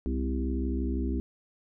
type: harmonic tone with a mistuned harmonic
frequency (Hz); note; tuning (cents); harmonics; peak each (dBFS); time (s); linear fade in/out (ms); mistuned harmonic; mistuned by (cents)
65.9; C2; +13; 1 / 3 / 4 / 5 / 6; -29 / -37 / -33 / -36 / -40; 0.06-1.2; 0; 4; -45
effects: none